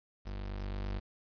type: tone with level ramp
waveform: 35% pulse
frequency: 49 Hz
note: G1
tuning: in tune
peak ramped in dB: -37 to -32 dBFS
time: 0.25-1 s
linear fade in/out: 20 ms
effects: resampled to 11025 Hz + 10-bit